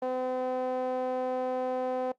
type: tone with band-pass filter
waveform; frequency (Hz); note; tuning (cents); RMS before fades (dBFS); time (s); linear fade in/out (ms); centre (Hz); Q
sawtooth; 255.3; C4; -42; -31; 0.02-2.12; 5; 620; 6.7
effects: noise-tail reverb RT60 0.1 s tail -18 dB re dry + Opus 32 kbps